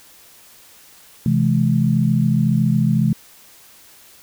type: chord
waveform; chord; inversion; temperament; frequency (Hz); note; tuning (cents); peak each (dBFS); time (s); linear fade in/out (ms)
sine; C augmented; none; equal with one note detuned; 130.81 / 164.81 / 212.6; C3 / E3 / G#3; 0 / 0 / +41; -18; 1.26-3.13; 2
effects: white hiss -47 dBFS RMS until 4.22 s